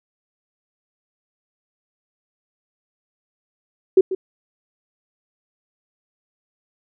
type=tone with echo; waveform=sine; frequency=377.5 Hz; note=F#4; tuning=35 cents sharp; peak=-7 dBFS; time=3.97-4.01 s; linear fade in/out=5 ms; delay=140 ms; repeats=1; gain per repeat=-13 dB; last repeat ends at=4.15 s; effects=none